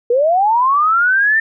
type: linear sweep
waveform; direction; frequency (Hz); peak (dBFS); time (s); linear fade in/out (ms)
sine; up; 460.2 to 1815; -10; 0.1-1.4; 5
effects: none